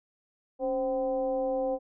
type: tone with frequency modulation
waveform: sine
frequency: 523.3 Hz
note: C5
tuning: in tune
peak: -26 dBFS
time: 0.59-1.79 s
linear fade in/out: 50 ms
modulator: 248 Hz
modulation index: 0.73
effects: none